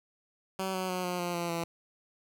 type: tone with pitch steps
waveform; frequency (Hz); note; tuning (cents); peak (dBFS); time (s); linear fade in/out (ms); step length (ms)
10% pulse; 190.1 / 186.3 / 182.57 / 178.91 / 175.33 / 171.82 / 168.38; F#3 / F#3 / F#3 / F3 / F3 / F3 / E3; +47 / +12 / -23 / +42 / +7 / -28 / +37; -23; 0.59-1.64; 2; 150
effects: none